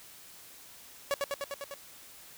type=tone with echo; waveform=sawtooth; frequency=563 Hz; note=C#5; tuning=27 cents sharp; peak=-23 dBFS; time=1.11-1.14 s; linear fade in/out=0 ms; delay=100 ms; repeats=6; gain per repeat=-2 dB; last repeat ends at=1.74 s; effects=white hiss -52 dBFS RMS until 2.37 s